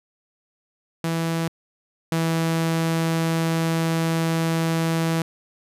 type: tone pair in turn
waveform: sawtooth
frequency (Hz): 164.81 / 163.87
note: E3 / E3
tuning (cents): 0 / -10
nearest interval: unison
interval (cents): 10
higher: first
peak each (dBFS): -18 / -16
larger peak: second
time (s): 1.04-1.48 / 2.12-5.22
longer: second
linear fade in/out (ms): 2
effects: resampled to 32000 Hz